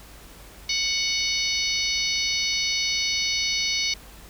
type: harmonic tone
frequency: 740 Hz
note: F#5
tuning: in tune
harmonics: 3 / 4 / 5 / 6 / 7 / 8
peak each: -28 / -32 / -30 / -27 / -32 / -31 dBFS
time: 0.69-3.94 s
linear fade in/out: 5 ms
effects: added 50 Hz sine -47 dBFS peak until 4.29 s + pink hiss -47 dBFS RMS until 4.29 s